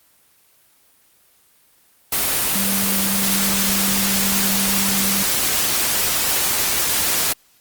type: tone in noise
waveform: sine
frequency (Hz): 196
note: G3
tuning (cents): 0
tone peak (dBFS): -23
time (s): 2.55-5.23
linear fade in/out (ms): 5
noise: white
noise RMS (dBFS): -19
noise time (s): 2.12-7.33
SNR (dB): -7
effects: white hiss -56 dBFS RMS until 7.6 s + Opus 24 kbps